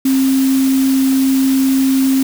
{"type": "tone in noise", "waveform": "sine", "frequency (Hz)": 266.4, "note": "C4", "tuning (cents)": 31, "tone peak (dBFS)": -10, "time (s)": [0.05, 2.23], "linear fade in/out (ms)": 5, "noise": "white", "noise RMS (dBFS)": -26, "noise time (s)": [0.05, 2.23], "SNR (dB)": 13, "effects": []}